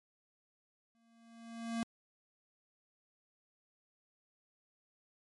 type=tone with exponential growth; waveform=square; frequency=230 Hz; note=A#3; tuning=23 cents flat; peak=-33 dBFS; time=0.95-1.83 s; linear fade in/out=0 ms; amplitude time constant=190 ms; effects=MP3 48 kbps